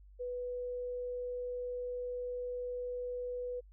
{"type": "tone", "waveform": "sine", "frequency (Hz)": 493.9, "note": "B4", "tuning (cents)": 0, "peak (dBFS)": -36, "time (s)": [0.19, 3.61], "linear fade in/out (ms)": 20, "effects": ["added 49 Hz sine -54 dBFS peak until 3.72 s"]}